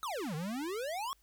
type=exponential two-way sweep; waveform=square; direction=down then up; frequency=1337 to 146.9 to 1136 Hz; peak=-36 dBFS; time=0.03-1.13 s; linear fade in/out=0 ms; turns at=0.35 s; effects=added 50 Hz sine -68 dBFS peak until 1.22 s + white hiss -71 dBFS RMS until 1.22 s